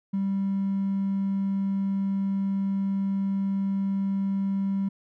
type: tone with hard clipping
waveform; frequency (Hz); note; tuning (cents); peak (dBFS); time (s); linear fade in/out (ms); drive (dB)
triangle; 195.5; G3; -4; -24; 0.13-4.89; 10; 4
effects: none